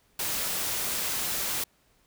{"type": "noise", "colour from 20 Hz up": "white", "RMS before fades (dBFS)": -30, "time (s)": [0.19, 1.64], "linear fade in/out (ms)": 5, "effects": ["pink hiss -66 dBFS RMS until 2.06 s"]}